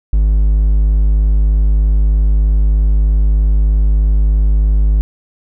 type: tone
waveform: triangle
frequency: 51.6 Hz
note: G#1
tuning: 10 cents flat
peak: -6 dBFS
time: 0.13-5.01 s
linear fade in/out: 0 ms
effects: none